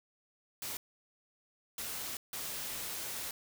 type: noise bursts at uneven times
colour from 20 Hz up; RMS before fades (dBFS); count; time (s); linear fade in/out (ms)
white; -40; 3; 0.62-0.77 / 1.78-2.17 / 2.33-3.31; 2
effects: none